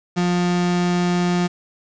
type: tone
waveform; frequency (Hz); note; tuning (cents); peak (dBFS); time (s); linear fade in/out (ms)
35% pulse; 176.9; F3; +23; -15; 0.16-1.48; 20
effects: resampled to 16000 Hz + 7-bit